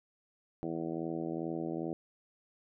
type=harmonic tone; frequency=82.41 Hz; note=E2; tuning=in tune; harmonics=2 / 3 / 4 / 5 / 6 / 7 / 8 / 9; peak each=-42 / -42 / -37 / -43 / -46 / -46 / -48 / -48 dBFS; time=0.63-1.93 s; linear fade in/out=0 ms; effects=none